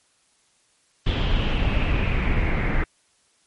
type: noise with low-pass filter sweep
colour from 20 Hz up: brown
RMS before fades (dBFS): -21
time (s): 1.06-2.84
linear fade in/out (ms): 5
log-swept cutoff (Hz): 3300 to 2000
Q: 4.8
effects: white hiss -63 dBFS RMS until 3.46 s + MP3 48 kbps